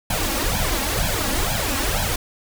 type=noise with flanger; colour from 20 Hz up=pink; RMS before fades=-22 dBFS; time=0.1-2.16 s; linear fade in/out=5 ms; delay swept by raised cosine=1.2 to 3.7 ms; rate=2.1 Hz; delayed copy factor=+1; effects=none